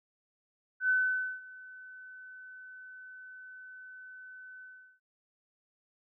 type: tone with ADSR envelope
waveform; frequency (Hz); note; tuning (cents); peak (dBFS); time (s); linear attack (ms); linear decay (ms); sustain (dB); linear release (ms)
sine; 1512; F#6; +37; -23; 0.8-5; 92; 510; -23; 380
effects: none